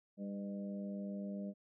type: harmonic tone with a mistuned harmonic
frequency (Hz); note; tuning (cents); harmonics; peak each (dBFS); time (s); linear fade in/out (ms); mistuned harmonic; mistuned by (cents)
99.9; G2; +33; 2 / 3 / 4 / 5 / 6; -40 / -52 / -58 / -53 / -50; 0.17-1.54; 50; 6; +22
effects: none